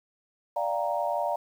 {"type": "chord", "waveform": "sine", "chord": "G minor seventh", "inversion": "second", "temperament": "equal", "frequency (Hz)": [587.3, 698.5, 784, 932.3], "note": ["D5", "F5", "G5", "Bb5"], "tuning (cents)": [0, 0, 0, 0], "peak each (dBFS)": [-30, -30, -35, -31], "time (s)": [0.56, 1.36], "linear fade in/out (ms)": 5, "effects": ["9-bit"]}